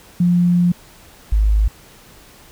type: tone pair in turn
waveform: sine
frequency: 175.8 / 52.51 Hz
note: F3 / G#1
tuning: +12 / +20 cents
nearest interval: octave + major sixth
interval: 2092 cents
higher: first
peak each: -11 dBFS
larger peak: neither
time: 0.2-0.72 / 1.32-1.68 s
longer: first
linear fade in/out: 5 ms
effects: pink hiss -45 dBFS RMS until 2.51 s